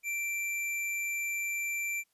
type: tone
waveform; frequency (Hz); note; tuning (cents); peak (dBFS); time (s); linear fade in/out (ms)
square; 2349; D7; 0; -32; 0.03-2.04; 50
effects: white hiss -75 dBFS RMS until 2.13 s + resampled to 32000 Hz